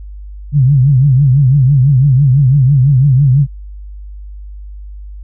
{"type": "tone with vibrato", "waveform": "sine", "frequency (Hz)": 135.3, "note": "C#3", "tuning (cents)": -42, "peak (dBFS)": -5, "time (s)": [0.52, 3.47], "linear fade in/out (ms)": 50, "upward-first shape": "triangle", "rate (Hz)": 6, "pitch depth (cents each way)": 180, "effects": ["added 50 Hz sine -26 dBFS peak until 5.23 s"]}